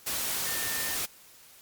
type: tone in noise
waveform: sine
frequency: 1800 Hz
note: A6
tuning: 39 cents sharp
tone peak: -37 dBFS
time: 0.46-0.96 s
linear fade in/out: 10 ms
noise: white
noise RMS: -31 dBFS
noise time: 0.06-1.06 s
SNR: -9 dB
effects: white hiss -54 dBFS RMS until 1.61 s + MP3 96 kbps